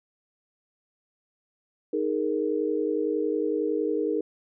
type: chord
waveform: sine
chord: D# suspended fourth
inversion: none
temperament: equal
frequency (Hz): 311.1 / 415.3 / 466.2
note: D#4 / G#4 / A#4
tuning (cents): 0 / 0 / 0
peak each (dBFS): -28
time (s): 1.93-4.21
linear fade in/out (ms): 5
effects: none